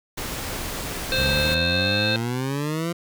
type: noise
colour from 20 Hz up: pink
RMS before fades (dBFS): -30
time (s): 0.17-1.55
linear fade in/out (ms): 10
type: harmonic tone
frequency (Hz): 523.3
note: C5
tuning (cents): 0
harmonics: 1 / 3 / 5 / 7 / 8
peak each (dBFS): -27 / -27 / -27 / -27 / -27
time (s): 1.12-2.16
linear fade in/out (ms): 0
type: exponential sweep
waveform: 20% pulse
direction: up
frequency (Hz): 65.41 to 173.5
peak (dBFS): -19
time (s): 1.17-2.93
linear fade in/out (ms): 10
effects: none